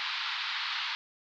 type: band-pass noise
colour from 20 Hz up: white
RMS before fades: -34 dBFS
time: 0-0.95 s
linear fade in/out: 0 ms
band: 900 to 4400 Hz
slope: 48 dB/octave
effects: none